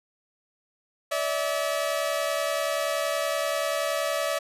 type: tone pair together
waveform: sawtooth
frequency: 576 / 646.5 Hz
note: D5 / E5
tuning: -34 / -34 cents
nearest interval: major second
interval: 200 cents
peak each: -24 dBFS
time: 1.11-4.39 s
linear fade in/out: 10 ms
effects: resampled to 32000 Hz